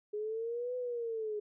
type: linear two-way sweep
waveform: sine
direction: up then down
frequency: 414.7 to 503 to 414.7 Hz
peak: -34 dBFS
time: 0.13-1.4 s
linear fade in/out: 10 ms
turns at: 0.76 s
effects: none